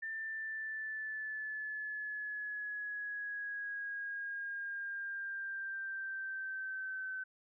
sine exponential sweep, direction down, 1788 to 1526 Hz, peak -38 dBFS, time 0.02-7.24 s, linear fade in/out 10 ms, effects none

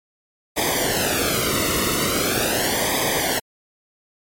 pink noise with flanger, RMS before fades -21 dBFS, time 0.56-3.4 s, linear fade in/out 20 ms, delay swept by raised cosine 0.71 to 1.25 ms, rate 0.41 Hz, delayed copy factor -0.9, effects MP3 64 kbps

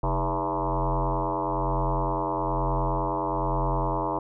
sine tone with frequency modulation, 493.9 Hz, B4, in tune, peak -23 dBFS, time 0.03-4.19 s, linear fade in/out 5 ms, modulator 89.7 Hz, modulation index 6.3, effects none

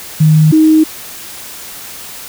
sine tone pair in turn, 155.4 / 313.7 Hz, D#3 / D#4, -2 / +14 cents, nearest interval octave, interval 1216 cents, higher second, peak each -4 dBFS, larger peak neither, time 0.2-0.52 / 0.52-0.84 s, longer neither, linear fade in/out 10 ms, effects white hiss -29 dBFS RMS until 2.28 s

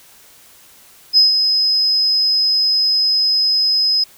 sine tone with ADSR envelope, 5070 Hz, D#8, 32 cents sharp, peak -5 dBFS, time 1.13-4.04 s, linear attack 43 ms, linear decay 140 ms, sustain -7 dB, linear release 6 ms, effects tanh soft clip ceiling -1 dBFS + white hiss -46 dBFS RMS until 4.17 s

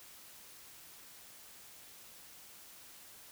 silence, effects white hiss -55 dBFS RMS until 3.31 s

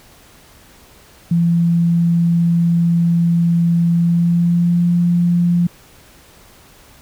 sine tone with pitch glide, 169.7 to 173.57 Hz, F3 to F3, -49 to -10 cents, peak -11 dBFS, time 1.31-5.67 s, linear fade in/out 5 ms, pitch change +39 cents, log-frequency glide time 3.91-4.87 s, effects pink hiss -46 dBFS RMS until 7.01 s

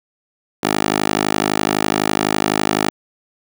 10% pulse tone with high-pass filter, 51.91 Hz, G#1, in tune, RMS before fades -18 dBFS, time 0.63-2.9 s, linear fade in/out 5 ms, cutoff 350 Hz, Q 0.87, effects none

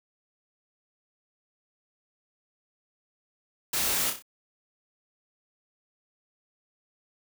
white noise with echo, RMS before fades -28 dBFS, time 3.73-4.1 s, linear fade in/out 5 ms, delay 31 ms, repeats 4, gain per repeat -6 dB, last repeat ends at 4.224 s, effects none

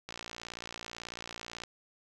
click train, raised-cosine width 0.2 ms, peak -23 dBFS, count 91, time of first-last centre 0.09-1.636 s, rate 58.2 Hz, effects none

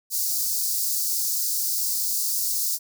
white high-pass noise, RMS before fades -25 dBFS, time 0.1-2.79 s, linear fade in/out 50 ms, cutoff 4500 Hz, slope 48 dB/octave, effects none

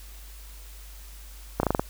slowing click train, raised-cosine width 1 ms, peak -8 dBFS, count 6, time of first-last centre 1.6-1.795 s, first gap 32 ms, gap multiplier 1.1, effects added 50 Hz sine -42 dBFS peak until 1.89 s + white hiss -50 dBFS RMS until 1.89 s

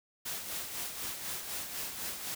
white noise with tremolo, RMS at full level -37 dBFS, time 0.25-2.35 s, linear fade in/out 10 ms, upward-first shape sine, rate 4 Hz, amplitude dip 50%, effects none

